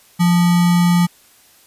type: tone with sample-and-hold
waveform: sine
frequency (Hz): 174.8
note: F3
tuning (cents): +2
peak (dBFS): -10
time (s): 0.19-1.07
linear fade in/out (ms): 20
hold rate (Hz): 1050
effects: white hiss -50 dBFS RMS until 1.66 s + resampled to 32000 Hz